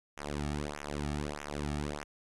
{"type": "tone with flanger", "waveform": "sawtooth", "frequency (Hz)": 73.42, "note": "D2", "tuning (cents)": 0, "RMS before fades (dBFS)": -37, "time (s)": [0.17, 2.04], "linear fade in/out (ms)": 10, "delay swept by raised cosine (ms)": [0.22, 2.02], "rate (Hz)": 1.6, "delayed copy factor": -1, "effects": ["resampled to 24000 Hz"]}